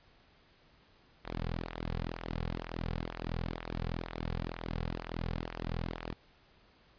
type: tone with flanger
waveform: sawtooth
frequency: 41.65 Hz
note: E1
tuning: 19 cents sharp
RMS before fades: -38 dBFS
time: 1.24-6.14 s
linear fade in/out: 20 ms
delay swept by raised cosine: 0.2 to 3.3 ms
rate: 2.1 Hz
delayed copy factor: -0.75
effects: pink hiss -64 dBFS RMS until 6.98 s + resampled to 11025 Hz